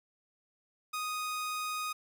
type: tone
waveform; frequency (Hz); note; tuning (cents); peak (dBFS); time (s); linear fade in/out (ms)
sawtooth; 1244.5; D#6; 0; -30; 0.93-1.93; 10
effects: none